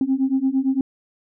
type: beating tone pair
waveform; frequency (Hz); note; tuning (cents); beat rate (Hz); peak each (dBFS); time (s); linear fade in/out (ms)
sine; 261.6 / 270.4; C4 / C#4; 0 / -43; 8.8; -20 / -19; 0.01-0.81; 2
effects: tanh soft clip ceiling -11 dBFS